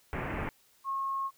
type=low-pass noise; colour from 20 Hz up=pink; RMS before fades=-35 dBFS; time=0.13-0.49 s; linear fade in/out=0 ms; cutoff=2500 Hz; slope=48 dB/octave
type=tone; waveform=sine; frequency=1085 Hz; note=C#6; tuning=37 cents flat; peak=-30 dBFS; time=0.84-1.31 s; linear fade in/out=50 ms
effects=white hiss -65 dBFS RMS until 1.37 s